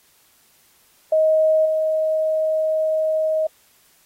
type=tone with level steps; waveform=sine; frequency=629 Hz; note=D#5; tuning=19 cents sharp; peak=-13 / -17 dBFS; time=1.12-3.47 s; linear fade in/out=5 ms; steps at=1.65 s; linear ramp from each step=10 ms; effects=white hiss -57 dBFS RMS until 4.05 s + AAC 48 kbps